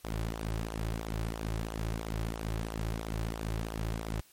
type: tone with flanger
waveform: sawtooth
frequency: 55 Hz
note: A1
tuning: in tune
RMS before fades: -35 dBFS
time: 0.04-4.21 s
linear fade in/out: 5 ms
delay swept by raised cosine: 0.42 to 4.42 ms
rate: 3 Hz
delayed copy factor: -0.6
effects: white hiss -61 dBFS RMS until 4.32 s + MP3 64 kbps